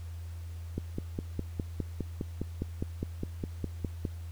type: click train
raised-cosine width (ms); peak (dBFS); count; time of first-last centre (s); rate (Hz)
3; -19; 17; 0.78-4.052; 4.89
effects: added 84 Hz sine -38 dBFS peak until 4.31 s + pink hiss -58 dBFS RMS until 4.31 s